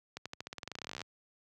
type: accelerating click train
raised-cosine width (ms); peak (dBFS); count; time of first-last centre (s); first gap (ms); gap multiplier
0.2; -23; 24; 0.17-1.016; 86; 0.91
effects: high-pass 80 Hz 12 dB/octave